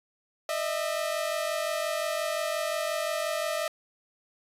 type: tone pair together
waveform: sawtooth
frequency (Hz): 609 / 654.7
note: D#5 / E5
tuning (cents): -37 / -12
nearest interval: minor second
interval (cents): 125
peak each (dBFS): -27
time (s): 0.49-3.68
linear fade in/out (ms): 2
effects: resampled to 32000 Hz